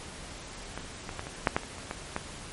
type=clicks; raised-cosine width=0.5 ms; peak=-20 / -21 / -18 / -23 / -6 / -9 / -25 / -28 / -17 / -14 dBFS; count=10; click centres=0.776 / 1.092 / 1.194 / 1.269 / 1.472 / 1.565 / 1.634 / 1.783 / 1.911 / 2.164 s; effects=pink hiss -43 dBFS RMS until 2.52 s + MP3 48 kbps